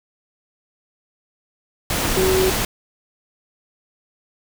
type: tone in noise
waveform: sine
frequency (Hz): 375.8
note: F#4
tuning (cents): +27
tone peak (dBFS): -16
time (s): 2.17-2.5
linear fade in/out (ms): 2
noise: pink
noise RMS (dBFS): -21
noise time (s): 1.9-2.65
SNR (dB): +2
effects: none